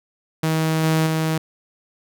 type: tone with level steps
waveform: sawtooth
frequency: 159.2 Hz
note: D#3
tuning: 40 cents sharp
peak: -14 / -12 / -15 dBFS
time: 0.43-1.38 s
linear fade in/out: 5 ms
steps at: 0.83 / 1.06 s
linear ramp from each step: 10 ms
effects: none